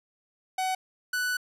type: tone pair in turn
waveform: 45% pulse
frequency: 750 / 1486.6 Hz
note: F#5 / F#6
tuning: +23 / +8 cents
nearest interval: octave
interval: 1185 cents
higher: second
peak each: -26 dBFS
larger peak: neither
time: 0.58-0.75 / 1.13-1.37 s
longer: second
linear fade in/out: 5 ms
effects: resampled to 32000 Hz